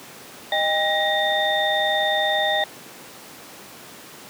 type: tone cluster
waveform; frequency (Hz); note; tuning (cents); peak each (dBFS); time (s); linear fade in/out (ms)
sine; 619 / 802 / 1889 / 3619; D#5 / G5 / A#6 / A7; -9 / +39 / +22 / +48; -24; 0.52-2.64; 2
effects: pink hiss -41 dBFS RMS until 4.29 s + high-pass 200 Hz 12 dB/octave